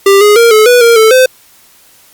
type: tone with pitch steps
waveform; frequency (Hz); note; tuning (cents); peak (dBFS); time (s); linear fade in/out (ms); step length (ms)
square; 394.9 / 415.5 / 466.3 / 431.3 / 490.2 / 466.2 / 440.3 / 514; G4 / G#4 / A#4 / A4 / B4 / A#4 / A4 / C5; +13 / +1 / +1 / -35 / -13 / 0 / +1 / -31; -3; 0.06-1.26; 5; 150
effects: white hiss -43 dBFS RMS until 2.13 s + Opus 48 kbps